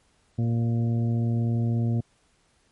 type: harmonic tone with a mistuned harmonic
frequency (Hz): 116.54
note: A#2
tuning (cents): 0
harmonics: 1 / 2 / 3 / 4 / 5 / 6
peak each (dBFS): -22 / -28 / -38 / -43 / -45 / -45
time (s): 0.38-2.01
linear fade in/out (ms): 10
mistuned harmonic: 5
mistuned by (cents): -16
effects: pink hiss -65 dBFS RMS until 2.71 s + MP3 48 kbps